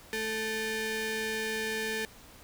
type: ring-modulated tone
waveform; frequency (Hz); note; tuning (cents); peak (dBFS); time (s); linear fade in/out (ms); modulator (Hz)
sawtooth; 659.3; E5; 0; -24; 0.13-2.05; 0; 1100
effects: pink hiss -53 dBFS RMS until 2.43 s